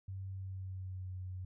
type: tone with pitch glide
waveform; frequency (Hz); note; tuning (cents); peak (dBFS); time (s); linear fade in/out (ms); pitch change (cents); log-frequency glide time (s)
sine; 95.8 to 92.32; G2 to F#2; -39 to -3; -40; 0.08-1.45; 5; -64; 0.3-1.15
effects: none